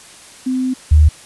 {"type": "tone pair in turn", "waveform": "sine", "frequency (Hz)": [257.3, 76.19], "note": ["C4", "D#2"], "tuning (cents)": [-29, -36], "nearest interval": "octave + major sixth", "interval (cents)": 2107, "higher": "first", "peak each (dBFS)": [-15, -5], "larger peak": "second", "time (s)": [[0.46, 0.74], [0.91, 1.09]], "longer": "first", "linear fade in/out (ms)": 10, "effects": ["white hiss -40 dBFS RMS until 1.25 s", "resampled to 24000 Hz"]}